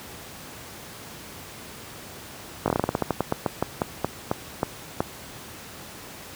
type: slowing click train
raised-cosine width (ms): 1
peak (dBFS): -7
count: 20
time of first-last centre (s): 2.66-5.005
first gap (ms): 19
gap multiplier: 1.18
effects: pink hiss -41 dBFS RMS until 6.35 s + high-pass 80 Hz 12 dB/octave